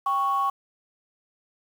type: tone pair together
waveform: sine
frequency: 791 / 1108.7 Hz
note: G5 / C#6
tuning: +15 / 0 cents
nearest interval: tritone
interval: 585 cents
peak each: -27 / -21 dBFS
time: 0.06-0.5 s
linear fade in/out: 5 ms
effects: tanh soft clip ceiling -16 dBFS + 8-bit